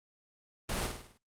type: noise with echo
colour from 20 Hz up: pink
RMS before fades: -34 dBFS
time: 0.69-0.87 s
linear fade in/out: 5 ms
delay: 51 ms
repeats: 6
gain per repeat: -5 dB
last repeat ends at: 1.176 s
effects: low-pass 11000 Hz 12 dB/octave + Opus 32 kbps